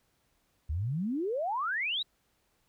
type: exponential sweep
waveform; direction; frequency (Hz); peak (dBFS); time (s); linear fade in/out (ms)
sine; up; 69.7 to 4000; -29; 0.69-2.03; 10
effects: pink hiss -73 dBFS RMS until 2.68 s